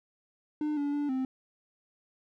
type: tone with pitch steps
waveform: triangle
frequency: 301.1 / 287.1 / 290.6 / 261 Hz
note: D4 / D4 / D4 / C4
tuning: +43 / -39 / -18 / -4 cents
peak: -26 dBFS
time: 0.61-1.25 s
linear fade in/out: 2 ms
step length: 160 ms
effects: none